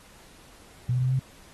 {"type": "tone with pitch steps", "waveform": "sine", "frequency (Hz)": [124.5, 126.75, 129.04, 131.37], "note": ["B2", "B2", "C3", "C3"], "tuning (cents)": [14, 45, -24, 7], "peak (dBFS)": -21, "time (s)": [0.89, 1.194], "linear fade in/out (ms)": 5, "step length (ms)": 76, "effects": ["pink hiss -53 dBFS RMS until 1.53 s", "AAC 32 kbps"]}